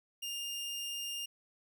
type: tone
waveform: sawtooth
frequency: 2812 Hz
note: F7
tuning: 11 cents sharp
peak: -34 dBFS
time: 0.22-1.26 s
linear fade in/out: 10 ms
effects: none